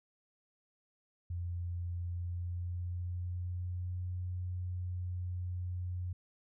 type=tone with pitch glide; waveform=sine; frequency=87.31 to 89.97 Hz; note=F2 to F#2; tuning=0 to -48 cents; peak=-35 dBFS; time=1.3-6.13 s; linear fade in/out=5 ms; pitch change=+52 cents; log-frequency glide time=2-4.01 s; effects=none